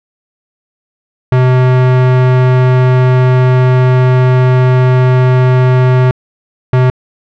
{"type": "tone pair in turn", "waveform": "square", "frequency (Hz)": [127.5, 127.5], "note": ["C3", "C3"], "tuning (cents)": [-44, -44], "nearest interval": "unison", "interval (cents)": 0, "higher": "neither", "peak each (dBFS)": -6, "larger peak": "neither", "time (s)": [[1.32, 6.11], [6.73, 6.9]], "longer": "first", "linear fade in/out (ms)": 2, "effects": ["low-pass 2000 Hz 12 dB/octave"]}